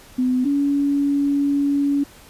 sine tone pair in turn, 253.3 / 283.1 Hz, B3 / C#4, +44 / +37 cents, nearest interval major second, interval 193 cents, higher second, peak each -16 dBFS, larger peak neither, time 0.18-0.45 / 0.45-2.04 s, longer second, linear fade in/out 10 ms, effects pink hiss -46 dBFS RMS until 2.29 s + resampled to 32000 Hz

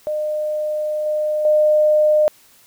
sine tone with level steps, 608 Hz, D#5, 40 cents flat, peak -19 / -17 / -11 dBFS, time 0.07-2.28 s, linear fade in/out 0 ms, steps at 1.06 / 1.45 s, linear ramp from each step 2 ms, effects white hiss -51 dBFS RMS until 2.66 s

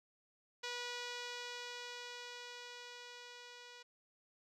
5% pulse tone with level ramp, 486.4 Hz, B4, 26 cents flat, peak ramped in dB -28 to -41 dBFS, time 0.63-3.83 s, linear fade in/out 10 ms, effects low-pass 6000 Hz 12 dB/octave

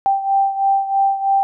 sine beating tone pair, 784 / 787.1 Hz, G5 / G5, 0 / +7 cents, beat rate 3.1 Hz, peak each -15 / -20 dBFS, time 0.06-1.43 s, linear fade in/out 0 ms, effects none

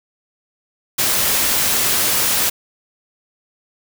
white noise, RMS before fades -17 dBFS, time 0.98-2.5 s, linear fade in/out 10 ms, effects none

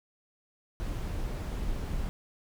brown noise, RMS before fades -33 dBFS, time 0.8-2.09 s, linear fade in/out 0 ms, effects none

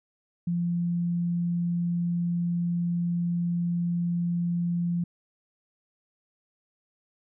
sine tone, 172.8 Hz, F3, 18 cents flat, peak -24 dBFS, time 0.47-5.04 s, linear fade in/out 5 ms, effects none

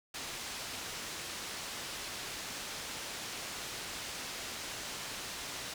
white low-pass noise, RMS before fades -42 dBFS, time 0.14-5.74 s, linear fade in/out 5 ms, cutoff 6200 Hz, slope 12 dB/octave, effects none

